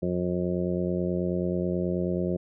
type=harmonic tone; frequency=89.3 Hz; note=F2; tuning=39 cents sharp; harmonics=1 / 2 / 3 / 4 / 5 / 6 / 7; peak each=-36 / -28 / -39 / -30 / -37 / -34 / -37 dBFS; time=0.02-2.37 s; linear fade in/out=10 ms; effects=none